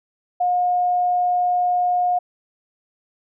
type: tone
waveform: sine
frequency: 717 Hz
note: F5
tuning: 45 cents sharp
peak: -16 dBFS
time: 0.4-2.19 s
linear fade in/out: 10 ms
effects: none